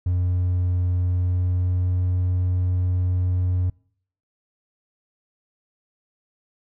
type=tone with pitch glide; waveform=triangle; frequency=89.9 to 90.73 Hz; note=F#2 to F#2; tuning=-49 to -33 cents; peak=-16 dBFS; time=0.06-3.7 s; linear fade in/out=5 ms; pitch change=+16 cents; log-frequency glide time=0.92-2.05 s; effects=noise-tail reverb RT60 0.6 s tail -26 dB re dry + tanh soft clip ceiling -12 dBFS